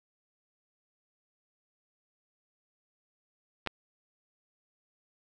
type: clicks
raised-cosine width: 0.3 ms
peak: -24 / -14 dBFS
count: 2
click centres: 3.663 / 3.673 s
effects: none